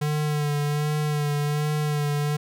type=tone with vibrato; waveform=square; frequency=148.5 Hz; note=D3; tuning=20 cents sharp; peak=-23 dBFS; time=0.01-2.37 s; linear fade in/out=10 ms; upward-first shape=sine; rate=1.3 Hz; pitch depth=29 cents each way; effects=none